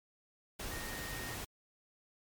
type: tone in noise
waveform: sine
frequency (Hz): 1854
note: A#6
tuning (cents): -10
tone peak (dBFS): -46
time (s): 0.71-1.35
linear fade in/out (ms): 10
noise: pink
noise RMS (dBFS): -42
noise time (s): 0.59-1.45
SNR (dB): -7
effects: MP3 96 kbps